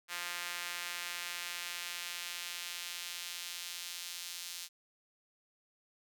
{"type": "tone with high-pass filter sweep", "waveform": "sawtooth", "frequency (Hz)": 175, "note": "F3", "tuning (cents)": 4, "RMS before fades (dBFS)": -42, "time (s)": [0.08, 4.69], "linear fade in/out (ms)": 50, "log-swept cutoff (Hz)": [1700, 4200], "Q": 1, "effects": []}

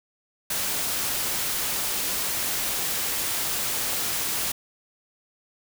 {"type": "noise", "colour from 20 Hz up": "white", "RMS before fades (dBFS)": -27, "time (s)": [0.5, 4.52], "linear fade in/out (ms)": 5, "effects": []}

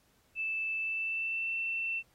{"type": "tone with pitch glide", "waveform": "sine", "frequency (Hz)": [2637, 2685], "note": ["E7", "E7"], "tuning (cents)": [0, 31], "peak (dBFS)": -31, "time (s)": [0.35, 2.03], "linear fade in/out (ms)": 50, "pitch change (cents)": 31, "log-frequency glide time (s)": [0.78, 1.55], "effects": ["pink hiss -69 dBFS RMS until 2.14 s", "AAC 48 kbps"]}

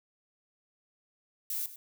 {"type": "noise with echo", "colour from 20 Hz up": "violet", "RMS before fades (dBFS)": -34, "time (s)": [1.5, 1.66], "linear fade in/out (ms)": 2, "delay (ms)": 100, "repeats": 1, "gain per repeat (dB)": -14, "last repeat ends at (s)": 1.76, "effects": []}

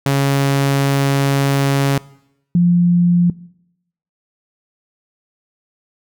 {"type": "tone pair in turn", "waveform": ["sawtooth", "sine"], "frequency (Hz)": [138.59, 174.61], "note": ["C#3", "F3"], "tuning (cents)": [0, 0], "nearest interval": "major third", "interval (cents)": 400, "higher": "second", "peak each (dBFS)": -9, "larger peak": "neither", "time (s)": [[0.06, 1.98], [2.55, 3.3]], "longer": "first", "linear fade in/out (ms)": 2, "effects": ["noise-tail reverb RT60 0.8 s tail -21 dB re dry"]}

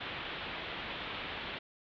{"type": "low-pass noise", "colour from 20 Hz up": "white", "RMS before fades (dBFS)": -41, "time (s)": [0, 1.59], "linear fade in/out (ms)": 10, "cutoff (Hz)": 3600, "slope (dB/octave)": 48, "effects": []}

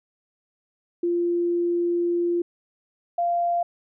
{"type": "tone pair in turn", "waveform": "sine", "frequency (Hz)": [346.3, 692.6], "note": ["F4", "F5"], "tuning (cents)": [-15, -15], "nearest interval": "octave", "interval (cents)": 1200, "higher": "second", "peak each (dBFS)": -20, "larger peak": "neither", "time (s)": [[1.03, 2.42], [3.18, 3.63]], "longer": "first", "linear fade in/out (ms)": 5, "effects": []}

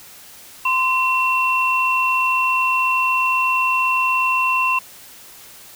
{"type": "tone pair together", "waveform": "sine", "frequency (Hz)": [1033, 2717], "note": ["C6", "F7"], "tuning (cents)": [-22, -48], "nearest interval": "octave + perfect fourth", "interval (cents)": 1674, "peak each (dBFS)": -18, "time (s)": [0.65, 4.79], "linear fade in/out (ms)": 5, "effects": ["white hiss -42 dBFS RMS until 5.75 s"]}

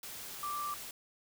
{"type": "tone in noise", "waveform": "sine", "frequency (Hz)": 1174.7, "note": "D6", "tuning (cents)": 0, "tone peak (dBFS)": -35, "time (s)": [0.43, 0.74], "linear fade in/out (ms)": 2, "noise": "white", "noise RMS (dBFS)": -45, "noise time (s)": [0.03, 0.91], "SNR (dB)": 7, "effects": []}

